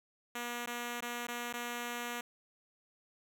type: tone with dropouts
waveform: 5% pulse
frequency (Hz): 240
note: B3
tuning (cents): -49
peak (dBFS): -26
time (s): 0.35-2.21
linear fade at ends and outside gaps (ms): 5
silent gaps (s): 0.661-0.672 / 1.007-1.023 / 1.27-1.283 / 1.529-1.537
effects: none